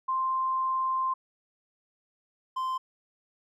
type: tone pair in turn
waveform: sine / triangle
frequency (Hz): 1047 / 1039.2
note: C6 / C6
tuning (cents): +1 / -12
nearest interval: unison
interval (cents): 13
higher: first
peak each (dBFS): -25 / -26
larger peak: first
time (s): 0.08-1.14 / 2.56-2.78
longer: first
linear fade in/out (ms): 10
effects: none